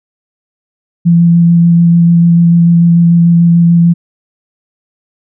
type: tone with vibrato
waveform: sine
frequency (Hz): 170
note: F3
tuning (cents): -46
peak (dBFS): -3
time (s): 1.05-3.94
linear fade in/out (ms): 20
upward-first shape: square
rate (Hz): 6.8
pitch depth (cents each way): 9
effects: none